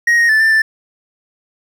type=tone with pitch steps; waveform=triangle; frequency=1881 / 1867 / 1753 / 1780 / 1766 Hz; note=A#6 / A#6 / A6 / A6 / A6; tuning=+15 / +2 / -7 / +20 / +6 cents; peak=-7 dBFS; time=0.07-0.62 s; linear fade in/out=5 ms; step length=110 ms; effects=none